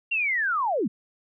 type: linear sweep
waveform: sine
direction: down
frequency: 2794 to 167 Hz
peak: -22 dBFS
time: 0.11-0.88 s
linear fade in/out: 10 ms
effects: none